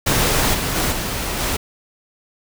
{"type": "noise with level steps", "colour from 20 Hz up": "pink", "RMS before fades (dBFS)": [-17, -22, -19, -24, -21], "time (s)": [0.06, 1.57], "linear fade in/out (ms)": 10, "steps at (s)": [0.53, 0.75, 0.91, 1.38], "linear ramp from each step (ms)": 20, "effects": []}